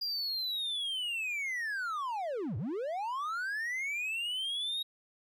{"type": "linear two-way sweep", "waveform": "triangle", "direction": "down then up", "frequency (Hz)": [4843, 90.5, 3799], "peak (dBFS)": -31, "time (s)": [0.01, 4.83], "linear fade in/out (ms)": 10, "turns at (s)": 2.57, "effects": []}